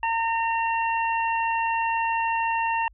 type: harmonic tone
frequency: 913 Hz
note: A#5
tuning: 36 cents flat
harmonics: 1 / 2 / 3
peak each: -23 / -31 / -30 dBFS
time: 0.03-2.88 s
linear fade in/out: 2 ms
effects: added 50 Hz sine -51 dBFS peak until 2.93 s